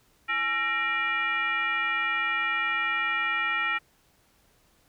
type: tone with frequency modulation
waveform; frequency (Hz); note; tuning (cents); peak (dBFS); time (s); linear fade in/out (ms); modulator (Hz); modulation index
sine; 1864.7; A#6; 0; -24; 0.28-3.79; 20; 511; 1.4
effects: pink hiss -64 dBFS RMS until 4.88 s